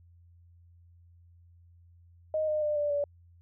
sine tone with pitch steps, 622.3 / 610.6 / 599 / 587.7 / 576.6 Hz, D#5 / D#5 / D5 / D5 / D5, 0 / -33 / +34 / +1 / -32 cents, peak -26 dBFS, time 2.34-3.04 s, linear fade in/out 2 ms, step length 140 ms, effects added 86 Hz sine -55 dBFS peak until 3.41 s

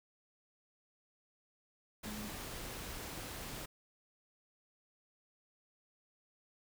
sine tone in noise, 212.2 Hz, G#3, 38 cents sharp, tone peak -43 dBFS, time 2.05-2.28 s, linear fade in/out 10 ms, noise pink, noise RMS -45 dBFS, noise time 2.03-3.66 s, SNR -1 dB, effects none

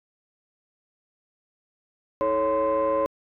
sine tone cluster, 318.6 / 435.1 / 553 / 1034 Hz, D#4 / A4 / C#5 / C6, +41 / -19 / -4 / -21 cents, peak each -30 / -29 / -21 / -25 dBFS, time 2.21-3.06 s, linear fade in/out 0 ms, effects tanh soft clip ceiling -16 dBFS

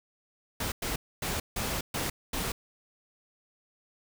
pink noise bursts at uneven times, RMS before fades -32 dBFS, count 6, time 0.6-0.72 / 0.82-0.96 / 1.22-1.4 / 1.56-1.81 / 1.94-2.1 / 2.33-2.52 s, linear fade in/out 5 ms, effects none

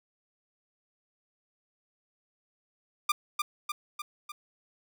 sawtooth tone with echo, 1196 Hz, D6, 31 cents sharp, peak -19 dBFS, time 3.09-3.12 s, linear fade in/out 5 ms, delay 300 ms, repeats 4, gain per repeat -4 dB, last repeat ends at 4.32 s, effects none

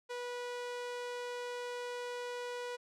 sawtooth tone with low-pass filter, 488.6 Hz, B4, 19 cents flat, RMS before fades -41 dBFS, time 0.09-2.77 s, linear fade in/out 20 ms, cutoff 7900 Hz, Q 0.53, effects none

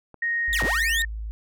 click, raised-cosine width 1 ms, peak -30 dBFS, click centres 0.143 s
sine tone with pitch glide, 1866 to 1831.8 Hz, A#6 to A#6, +1 to -31 cents, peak -22 dBFS, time 0.22-1.05 s, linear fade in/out 5 ms, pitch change -32 cents, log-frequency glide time 0.67-0.82 s
sine tone, 54 Hz, A1, 32 cents flat, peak -29 dBFS, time 0.48-1.31 s, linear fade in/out 0 ms
sawtooth linear two-way sweep, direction down then up, 3859 to 43.65 to 3859 Hz, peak -22 dBFS, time 0.53-1.02 s, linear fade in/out 0 ms, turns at 0.63 s
effects none

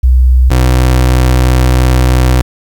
sine / 30% pulse tone pair in turn, 63 / 63 Hz, B1 / B1, +35 / +35 cents, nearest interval unison, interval 0 cents, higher neither, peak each -3 dBFS, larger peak neither, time 0.03-0.5 / 0.5-2.42 s, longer second, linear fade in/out 10 ms, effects 7-bit

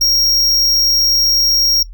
square tone, 5588 Hz, F8, in tune, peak -11 dBFS, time 0.01-1.83 s, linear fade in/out 5 ms, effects noise-tail reverb RT60 0.1 s tail -20 dB re dry + added 41 Hz sine -29 dBFS peak until 1.93 s

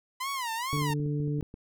sawtooth tone with vibrato, 1000 Hz, B5, 21 cents sharp, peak -27 dBFS, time 0.2-0.94 s, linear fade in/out 10 ms, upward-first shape sine, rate 2.3 Hz, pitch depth 190 cents each way
harmonic tone, 146.83 Hz, D3, in tune, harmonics 1 / 2 / 3, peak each -28 / -34 / -38 dBFS, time 0.73-1.41 s, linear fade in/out 0 ms
clicks, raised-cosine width 3 ms, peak -30 dBFS, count 11, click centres 0.73 / 0.77 / 0.82 / 0.903 / 1 / 1.06 / 1.202 / 1.278 / 1.388 / 1.427 / 1.541 s
effects none

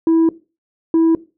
sine tone pair in turn, 327.2 / 327.2 Hz, E4 / E4, -13 / -13 cents, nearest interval unison, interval 0 cents, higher neither, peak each -7 dBFS, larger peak neither, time 0.07-0.29 / 0.94-1.15 s, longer first, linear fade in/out 2 ms, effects noise-tail reverb RT60 0.3 s tail -19 dB re dry + tanh soft clip ceiling -9 dBFS

